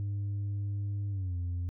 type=tone with pitch glide; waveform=sine; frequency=101 to 87.93 Hz; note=G#2 to F2; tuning=-48 to +12 cents; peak=-28 dBFS; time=0-1.69 s; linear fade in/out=0 ms; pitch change=-240 cents; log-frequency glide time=1.1-1.35 s; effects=tanh soft clip ceiling -30 dBFS